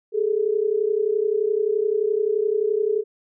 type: tone pair together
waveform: sine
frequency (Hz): 407 / 438.6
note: G#4 / A4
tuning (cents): -35 / -6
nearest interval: minor second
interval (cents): 129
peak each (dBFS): -22 / -21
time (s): 0.12-3.04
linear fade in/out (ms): 50
effects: none